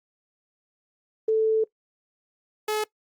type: tone pair in turn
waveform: sine / sawtooth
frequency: 440 / 427.5 Hz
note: A4 / A4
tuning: 0 / -50 cents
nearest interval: unison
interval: 50 cents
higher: first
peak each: -18 / -20 dBFS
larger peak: first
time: 1.28-1.64 / 2.68-2.84 s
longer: first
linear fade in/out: 5 ms
effects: noise-tail reverb RT60 0.1 s tail -21 dB re dry + Opus 24 kbps

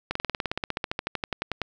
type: slowing click train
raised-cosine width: 0.3 ms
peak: -11 dBFS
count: 23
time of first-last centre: 0.11-1.617 s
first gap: 44 ms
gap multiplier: 1.04
effects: none

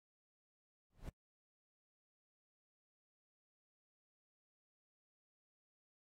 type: noise with exponential growth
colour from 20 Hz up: brown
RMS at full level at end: -43 dBFS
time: 0.9-1.09 s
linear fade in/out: 2 ms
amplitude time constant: 40 ms
effects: noise-tail reverb RT60 0.1 s tail -23 dB re dry + AAC 48 kbps

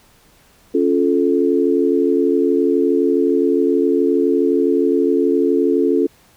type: chord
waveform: sine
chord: Db augmented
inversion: none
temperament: equal with one note detuned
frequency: 277.2 / 349.2 / 436.5 Hz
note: Db4 / F4 / A4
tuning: 0 / 0 / -14 cents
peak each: -17 dBFS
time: 0.74-6.07 s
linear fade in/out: 10 ms
effects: pink hiss -52 dBFS RMS until 6.36 s

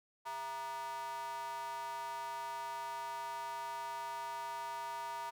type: tone with high-pass filter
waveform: square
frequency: 134.4 Hz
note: C3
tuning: 47 cents sharp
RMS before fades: -42 dBFS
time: 0.25-5.31 s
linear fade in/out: 20 ms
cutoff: 920 Hz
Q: 5.4
effects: none

